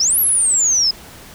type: exponential two-way sweep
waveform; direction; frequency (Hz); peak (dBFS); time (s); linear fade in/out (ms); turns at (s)
sine; up then down; 4978 to 11870 to 5020; -12; 0-0.91; 5; 0.19
effects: pink hiss -39 dBFS RMS until 1.34 s